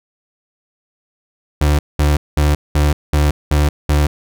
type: tone bursts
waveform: 35% pulse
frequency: 73.9 Hz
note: D2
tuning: 11 cents sharp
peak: -9 dBFS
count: 7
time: 1.61-4.07 s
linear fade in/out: 5 ms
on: 180 ms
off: 200 ms
effects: none